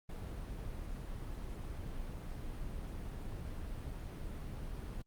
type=noise; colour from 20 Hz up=brown; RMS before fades=-42 dBFS; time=0.09-5.02 s; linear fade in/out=5 ms; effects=Opus 32 kbps